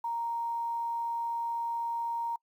sine tone with quantisation, 932 Hz, A#5, 1 cent flat, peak -30 dBFS, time 0.04-2.36 s, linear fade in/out 5 ms, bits 10, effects noise-tail reverb RT60 0.1 s tail -26 dB re dry

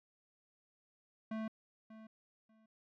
square tone with echo, 220 Hz, A3, in tune, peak -38 dBFS, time 1.31-1.48 s, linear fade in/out 5 ms, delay 590 ms, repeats 2, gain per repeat -14 dB, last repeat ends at 2.66 s, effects low-pass 2000 Hz 12 dB/octave + MP3 96 kbps

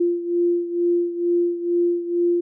sine beating tone pair, 346.6 / 348.8 Hz, F4 / F4, -13 / -2 cents, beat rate 2.2 Hz, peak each -19 / -24 dBFS, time 0-2.41 s, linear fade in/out 10 ms, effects none

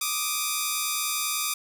5% pulse tone pair together, 1174.7 / 1244.6 Hz, D6 / D#6, 0 / 0 cents, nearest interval minor second, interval 100 cents, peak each -16 / -17 dBFS, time 0.01-1.54 s, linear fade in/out 5 ms, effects none

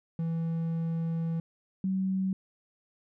triangle / sine tone pair in turn, 164.81 / 189.84 Hz, E3 / F#3, 0 / +45 cents, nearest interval major second, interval 245 cents, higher second, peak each -26 dBFS, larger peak neither, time 0.19-1.4 / 1.84-2.33 s, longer first, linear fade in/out 2 ms, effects none

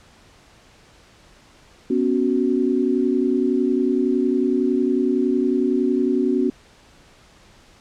sine chord, B suspended second, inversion none, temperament just, 246.9 / 277.8 / 370.4 Hz, B3 / C#4 / F#4, 0 / +4 / +2 cents, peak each -21 dBFS, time 1.9-6.5 s, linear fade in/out 5 ms, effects pink hiss -51 dBFS RMS until 7.8 s + low-pass 7000 Hz 12 dB/octave

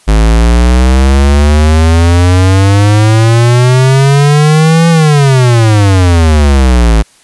square exponential two-way sweep, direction up then down, 52.6 to 168.2 to 52.8 Hz, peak -4 dBFS, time 0.07-7.03 s, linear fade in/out 20 ms, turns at 4.89 s, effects white hiss -44 dBFS RMS until 7.23 s + resampled to 24000 Hz

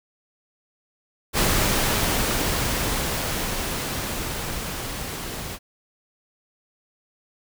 pink noise with level ramp, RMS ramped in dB -20 to -33 dBFS, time 1.33-5.59 s, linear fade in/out 50 ms, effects none

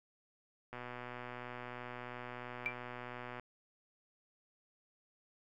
click train, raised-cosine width 0.5 ms, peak -30 dBFS, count 329, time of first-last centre 0.73-3.397 s, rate 123 Hz
sine tone with exponential decay, 2349 Hz, D7, in tune, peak -29 dBFS, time 2.66-2.78 s, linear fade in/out 0 ms, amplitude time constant 24 ms
effects none

